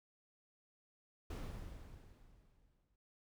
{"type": "noise with exponential decay", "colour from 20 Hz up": "brown", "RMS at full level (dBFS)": -40, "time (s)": [1.3, 2.96], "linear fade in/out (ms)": 5, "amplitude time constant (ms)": 360, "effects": []}